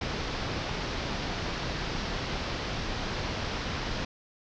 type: low-pass noise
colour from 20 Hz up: pink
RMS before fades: -33 dBFS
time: 0.01-4.05 s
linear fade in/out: 5 ms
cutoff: 5600 Hz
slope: 48 dB/octave
effects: none